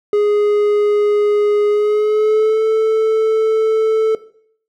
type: tone with pitch glide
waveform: triangle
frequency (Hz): 415.3 to 440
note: G#4 to A4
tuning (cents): 0 to 0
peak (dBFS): -9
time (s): 0.13-4.15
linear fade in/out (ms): 2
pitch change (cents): +100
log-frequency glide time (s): 1.69-2.64
effects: noise-tail reverb RT60 0.6 s tail -17 dB re dry